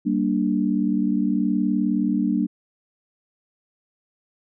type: chord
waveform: sine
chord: G minor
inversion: none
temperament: equal with one note detuned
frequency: 194.08 / 233.1 / 293.7 Hz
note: G3 / Bb3 / D4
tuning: -17 / 0 / 0 cents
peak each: -23 dBFS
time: 0.05-2.47 s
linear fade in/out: 20 ms
effects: none